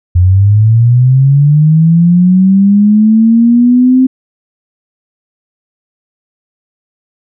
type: linear sweep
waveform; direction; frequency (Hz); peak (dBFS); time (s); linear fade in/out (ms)
sine; up; 87 to 261.6; -3; 0.15-4.07; 10
effects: none